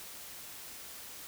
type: silence
effects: white hiss -47 dBFS RMS until 1.27 s